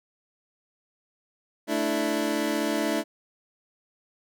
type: chord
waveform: 25% pulse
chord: A suspended fourth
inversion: none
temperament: equal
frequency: 220 / 293.7 / 329.6 Hz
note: A3 / D4 / E4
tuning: 0 / 0 / 0 cents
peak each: -27 / -24 / -25 dBFS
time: 1.67-3.04 s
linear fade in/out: 50 ms
effects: none